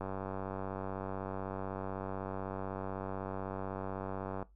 click train, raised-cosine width 1 ms, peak -25 dBFS, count 425, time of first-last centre 0.01-4.427 s, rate 96 Hz, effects noise-tail reverb RT60 0.2 s tail -19 dB re dry + added 50 Hz sine -59 dBFS peak until 4.55 s

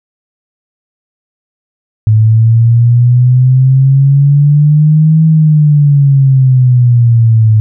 sine exponential two-way sweep, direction up then down, 107.8 to 160.2 to 107.8 Hz, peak -3 dBFS, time 2.07-7.6 s, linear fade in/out 0 ms, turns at 5.25 s, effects none

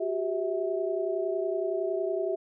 sine tone cluster, 366.1 / 396.9 / 651 Hz, F#4 / G4 / E5, -18 / +22 / -22 cents, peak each -31 dBFS, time 0-2.36 s, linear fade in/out 10 ms, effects none

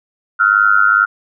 sine tone with amplitude modulation, 1396.9 Hz, F6, in tune, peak -4 dBFS, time 0.39-1.06 s, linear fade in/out 20 ms, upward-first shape sine, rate 102 Hz, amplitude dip 100%, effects none

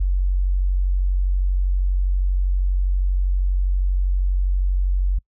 sine tone, 46.25 Hz, F#1, in tune, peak -16 dBFS, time 0-5.19 s, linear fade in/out 10 ms, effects noise-tail reverb RT60 0.1 s tail -26 dB re dry

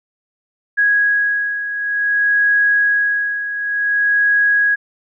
sine beating tone pair, 1657 / 1657.55 Hz, G#6 / G#6, -4 / -4 cents, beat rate 0.55 Hz, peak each -20 / -14 dBFS, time 0.77-4.76 s, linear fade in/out 20 ms, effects none

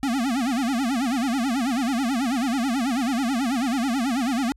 square tone with vibrato, 252.7 Hz, B3, 40 cents sharp, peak -22 dBFS, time 0.03-4.52 s, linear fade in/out 0 ms, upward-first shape sine, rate 9.2 Hz, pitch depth 200 cents each way, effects added 50 Hz sine -51 dBFS peak until 4.56 s + low-pass 11000 Hz 12 dB/octave

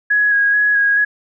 sine tone with vibrato, 1661.2 Hz, G#6, in tune, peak -11 dBFS, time 0.1-1.05 s, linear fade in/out 10 ms, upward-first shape square, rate 2.3 Hz, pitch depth 16 cents each way, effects none

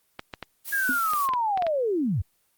clicks, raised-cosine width 0.3 ms, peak -17 dBFS, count 9, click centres 0.194 / 0.338 / 0.427 / 1.135 / 1.29 / 1.336 / 1.575 / 1.623 / 1.667 s
blue noise, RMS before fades -34 dBFS, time 0.64-1.29 s, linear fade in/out 50 ms
sine linear sweep, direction down, 1661.2 to 73.2 Hz, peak -22 dBFS, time 0.72-2.22 s, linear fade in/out 10 ms
sine tone with exponential decay, 261.6 Hz, C4, in tune, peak -23 dBFS, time 0.89-1.01 s, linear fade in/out 2 ms, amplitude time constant 25 ms
effects white hiss -68 dBFS RMS until 2.57 s + Opus 24 kbps

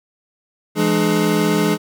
square tone cluster, 168.4 / 209 / 300.3 / 422.5 Hz, E3 / G#3 / D4 / G#4, +37 / +11 / +39 / +30 cents, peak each -21 dBFS, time 0.75-1.78 s, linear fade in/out 50 ms, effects none

